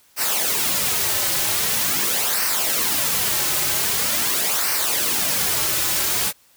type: noise with flanger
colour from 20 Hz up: white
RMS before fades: -21 dBFS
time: 0.16-6.33 s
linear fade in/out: 50 ms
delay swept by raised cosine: 0.28 to 4.38 ms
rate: 0.44 Hz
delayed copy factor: -0.6
effects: white hiss -56 dBFS RMS until 6.56 s